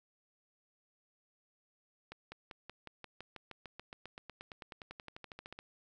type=accelerating click train; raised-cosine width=0.3 ms; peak=-30 dBFS; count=30; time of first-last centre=2.12-5.589 s; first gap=200 ms; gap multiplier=0.96; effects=none